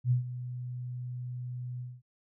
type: tone with ADSR envelope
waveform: sine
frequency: 124.1 Hz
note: B2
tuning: 9 cents sharp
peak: -21 dBFS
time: 0.04-2.02 s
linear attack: 70 ms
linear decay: 120 ms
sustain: -14 dB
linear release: 220 ms
effects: none